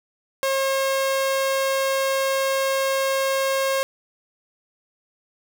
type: tone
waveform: sawtooth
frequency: 539 Hz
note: C#5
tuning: 49 cents flat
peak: -16 dBFS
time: 0.43-3.83 s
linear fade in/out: 0 ms
effects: none